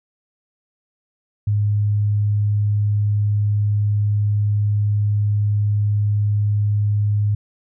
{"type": "tone", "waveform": "sine", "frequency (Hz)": 103.83, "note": "G#2", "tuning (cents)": 0, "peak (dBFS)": -15, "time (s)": [1.47, 7.35], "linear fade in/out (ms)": 5, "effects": []}